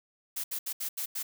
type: noise bursts at uneven times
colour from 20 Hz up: blue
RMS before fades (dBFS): -34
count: 6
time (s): 0.36-0.44 / 0.51-0.59 / 0.66-0.73 / 0.8-0.89 / 0.97-1.06 / 1.15-1.23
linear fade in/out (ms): 10
effects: none